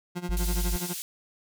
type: tone with tremolo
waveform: 30% pulse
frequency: 176.8 Hz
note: F3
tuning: 22 cents sharp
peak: -26 dBFS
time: 0.15-0.94 s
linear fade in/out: 20 ms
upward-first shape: sine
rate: 12 Hz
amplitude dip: 85%
type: tone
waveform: sine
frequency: 49.87 Hz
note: G1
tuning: 30 cents sharp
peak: -25 dBFS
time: 0.29-0.76 s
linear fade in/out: 0 ms
type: band-pass noise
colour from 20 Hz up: white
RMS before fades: -36 dBFS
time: 0.37-1.02 s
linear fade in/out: 0 ms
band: 3400 to 15000 Hz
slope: 12 dB/octave
effects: none